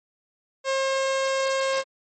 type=tone; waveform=sawtooth; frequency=536 Hz; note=C5; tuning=42 cents sharp; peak=-18 dBFS; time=0.64-1.84 s; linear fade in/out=50 ms; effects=MP3 32 kbps